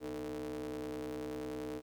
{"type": "ring-modulated tone", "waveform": "40% pulse", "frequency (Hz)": 69.3, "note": "C#2", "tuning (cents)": 0, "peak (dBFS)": -35, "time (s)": [0, 1.82], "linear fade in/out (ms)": 50, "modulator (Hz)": 376, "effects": ["12-bit"]}